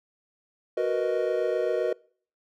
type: chord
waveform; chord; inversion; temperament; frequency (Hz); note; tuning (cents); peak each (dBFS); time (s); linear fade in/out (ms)
triangle; B major seventh; second; equal; 370 / 466.2 / 493.9 / 622.3; F#4 / A#4 / B4 / D#5; 0 / 0 / 0 / 0; -27; 0.77-1.93; 5
effects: noise-tail reverb RT60 0.5 s tail -25 dB re dry